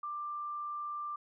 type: tone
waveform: sine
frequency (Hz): 1184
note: D6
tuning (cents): +14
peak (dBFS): -36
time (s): 0.03-1.16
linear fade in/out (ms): 5
effects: none